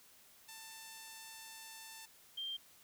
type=tone pair in turn; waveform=5% pulse / sine; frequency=890 / 3172 Hz; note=A5 / G7; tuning=+20 / +20 cents; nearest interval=octave + minor seventh; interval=2200 cents; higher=second; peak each=-38 / -39 dBFS; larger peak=first; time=0.48-2.06 / 2.37-2.57 s; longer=first; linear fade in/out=10 ms; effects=white hiss -63 dBFS RMS until 2.83 s